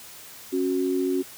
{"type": "tone pair together", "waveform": "sine", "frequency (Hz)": [273.6, 368.1], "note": ["C#4", "F#4"], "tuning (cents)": [-23, -9], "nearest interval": "perfect fourth", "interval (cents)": 514, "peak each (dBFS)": [-25, -24], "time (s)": [0.52, 1.23], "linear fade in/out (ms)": 20, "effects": ["white hiss -44 dBFS RMS until 1.37 s", "high-pass 60 Hz 12 dB/octave"]}